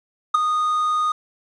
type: tone with ADSR envelope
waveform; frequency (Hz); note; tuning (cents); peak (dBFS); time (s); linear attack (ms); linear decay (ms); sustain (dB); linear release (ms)
triangle; 1235; D#6; -13; -7; 0.34-1.12; 9; 9; -9; 4
effects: resampled to 22050 Hz + 8-bit